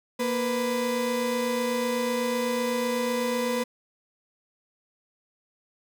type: tone pair together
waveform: 35% pulse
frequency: 235.6 / 499.2 Hz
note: A#3 / B4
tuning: +19 / +19 cents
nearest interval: octave + minor second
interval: 1300 cents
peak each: -27 / -25 dBFS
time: 0.19-3.64 s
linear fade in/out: 10 ms
effects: 10-bit